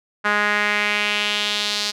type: tone with band-pass filter sweep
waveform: sawtooth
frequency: 207.7 Hz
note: G#3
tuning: in tune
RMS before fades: -21 dBFS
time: 0.24-1.92 s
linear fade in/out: 20 ms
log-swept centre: 1500 to 4600 Hz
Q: 2.5
effects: none